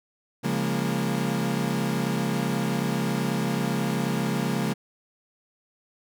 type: chord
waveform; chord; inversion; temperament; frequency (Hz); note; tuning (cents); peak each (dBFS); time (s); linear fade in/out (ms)
35% pulse; Bb minor seventh; first; equal with one note detuned; 138.59 / 174.61 / 205.1 / 233.1; Db3 / F3 / Ab3 / Bb3; 0 / 0 / -21 / 0; -28; 0.43-4.74; 20
effects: none